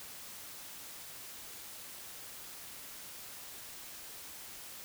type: silence
effects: white hiss -48 dBFS RMS until 4.84 s